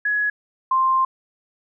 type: tone pair in turn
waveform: sine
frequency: 1681 / 1049.9 Hz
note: G#6 / C6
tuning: +20 / +6 cents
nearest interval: minor sixth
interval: 814 cents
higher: first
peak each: -18 / -15 dBFS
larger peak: second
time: 0.05-0.3 / 0.71-1.05 s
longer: second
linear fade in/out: 5 ms
effects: none